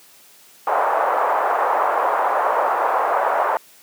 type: band-pass noise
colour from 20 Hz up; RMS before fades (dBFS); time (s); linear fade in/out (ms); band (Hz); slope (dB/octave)
white; -19; 0.67-3.57; 0; 560 to 1100; 24
effects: white hiss -49 dBFS RMS until 3.82 s + high-pass 150 Hz 12 dB/octave

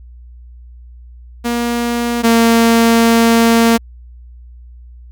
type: tone pair in turn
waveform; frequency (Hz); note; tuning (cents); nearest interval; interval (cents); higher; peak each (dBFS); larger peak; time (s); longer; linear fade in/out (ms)
sawtooth; 237.4 / 230.1; A#3 / A#3; +32 / -22; minor second; 54; first; -11 / -4; second; 1.44-2.23 / 2.23-3.78; second; 20
effects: added 60 Hz sine -34 dBFS peak until 5.11 s

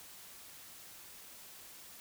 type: silence
effects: white hiss -53 dBFS RMS until 2 s

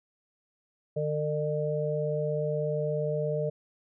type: harmonic tone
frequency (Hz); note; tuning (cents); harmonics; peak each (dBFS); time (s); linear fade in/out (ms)
150.7; D3; +45; 1 / 3 / 4; -31 / -31 / -31; 0.96-3.5; 10
effects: none

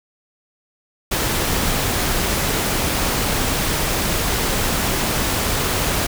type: noise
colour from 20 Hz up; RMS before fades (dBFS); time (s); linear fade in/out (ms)
pink; -20; 1.11-6.07; 10
effects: none

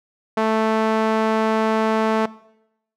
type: tone with band-pass filter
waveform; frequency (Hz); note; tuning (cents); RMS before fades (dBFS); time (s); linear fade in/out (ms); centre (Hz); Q
sawtooth; 220; A3; 0; -19; 0.37-2.26; 5; 800; 0.93
effects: noise-tail reverb RT60 0.8 s tail -20 dB re dry

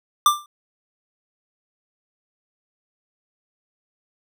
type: tone with exponential decay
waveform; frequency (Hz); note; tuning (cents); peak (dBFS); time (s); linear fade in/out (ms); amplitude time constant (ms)
square; 1184; D6; +14; -9; 0.26-0.46; 2; 42
effects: none

